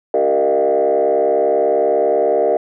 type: tone with frequency modulation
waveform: sine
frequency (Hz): 536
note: C5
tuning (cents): +42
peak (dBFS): -11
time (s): 0.14-2.57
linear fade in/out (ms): 2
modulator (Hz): 70.1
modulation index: 2.3
effects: tanh soft clip ceiling -7 dBFS

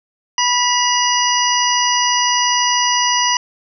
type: harmonic tone with a mistuned harmonic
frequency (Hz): 981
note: B5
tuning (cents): -12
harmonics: 1 / 2 / 3 / 5 / 6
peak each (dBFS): -17 / -22 / -20 / -21 / -19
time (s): 0.38-3.37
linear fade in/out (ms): 2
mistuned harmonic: 3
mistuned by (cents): -41
effects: none

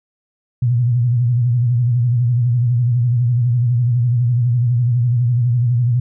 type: tone with vibrato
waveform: sine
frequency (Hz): 121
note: B2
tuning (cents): -35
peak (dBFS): -12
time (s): 0.62-6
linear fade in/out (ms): 5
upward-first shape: sine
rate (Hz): 12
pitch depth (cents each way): 82
effects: none

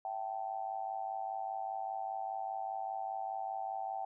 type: tone with amplitude modulation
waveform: sine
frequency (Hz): 773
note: G5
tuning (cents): -24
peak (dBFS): -32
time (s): 0.05-4.05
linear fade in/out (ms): 2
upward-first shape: sine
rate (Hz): 105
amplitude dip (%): 90
effects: none

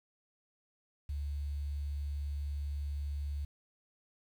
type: tone with quantisation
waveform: sine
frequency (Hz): 71.9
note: D2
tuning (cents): -36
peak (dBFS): -34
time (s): 1.09-3.45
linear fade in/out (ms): 5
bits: 10
effects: none

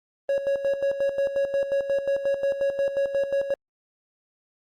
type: tone with tremolo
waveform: triangle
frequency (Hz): 554.4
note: C#5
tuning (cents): 0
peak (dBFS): -18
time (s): 0.29-3.54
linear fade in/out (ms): 2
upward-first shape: square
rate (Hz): 5.6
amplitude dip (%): 65
effects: Opus 24 kbps

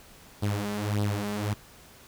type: tone with flanger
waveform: sawtooth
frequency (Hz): 103.4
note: G#2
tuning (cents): -7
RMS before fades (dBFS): -29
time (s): 0.42-1.54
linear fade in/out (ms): 10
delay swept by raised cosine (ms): 0.21 to 5.11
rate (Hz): 1.7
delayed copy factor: +0.75
effects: pink hiss -52 dBFS RMS until 2.07 s

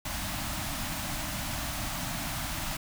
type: band-stop noise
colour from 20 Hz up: pink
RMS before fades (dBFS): -34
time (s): 0.05-2.77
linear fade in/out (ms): 5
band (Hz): 320 to 580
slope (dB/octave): 96
effects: none

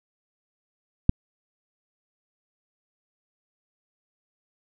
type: click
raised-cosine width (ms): 5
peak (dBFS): -3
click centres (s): 1.094
effects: none

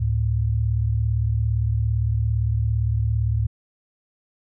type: tone pair together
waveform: sine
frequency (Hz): 71.7 / 109.3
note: D2 / A2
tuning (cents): -41 / -11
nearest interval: perfect fifth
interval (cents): 730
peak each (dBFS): -23 / -20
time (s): 0-3.47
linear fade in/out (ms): 10
effects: none

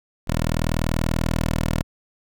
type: tone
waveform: 10% pulse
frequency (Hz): 40.32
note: E1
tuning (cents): -38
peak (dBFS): -12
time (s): 0.27-1.83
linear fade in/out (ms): 20
effects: none

